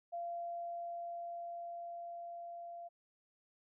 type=tone with level ramp; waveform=sine; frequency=688 Hz; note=F5; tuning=26 cents flat; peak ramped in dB=-38 to -45 dBFS; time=0.12-2.89 s; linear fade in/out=20 ms; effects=none